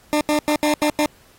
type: tone bursts at uneven times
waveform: 20% pulse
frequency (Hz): 300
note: D4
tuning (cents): +37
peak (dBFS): -11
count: 6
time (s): 0.13-0.21 / 0.29-0.39 / 0.48-0.56 / 0.63-0.74 / 0.82-0.9 / 0.99-1.06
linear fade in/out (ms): 0
effects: pink hiss -53 dBFS RMS until 1.38 s + AAC 48 kbps